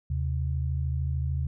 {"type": "tone pair together", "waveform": "sine", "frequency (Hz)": [78.3, 131.68], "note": ["D#2", "C3"], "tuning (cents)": [11, 11], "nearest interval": "major sixth", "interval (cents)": 900, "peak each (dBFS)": [-27, -30], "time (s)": [0.1, 1.47], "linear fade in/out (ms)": 5, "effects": []}